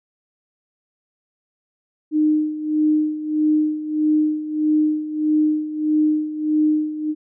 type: tone with tremolo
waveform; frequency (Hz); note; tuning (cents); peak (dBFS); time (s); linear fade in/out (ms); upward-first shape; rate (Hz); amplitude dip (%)
sine; 306.1; D#4; -28; -13; 2.11-7.15; 50; sine; 1.6; 75
effects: none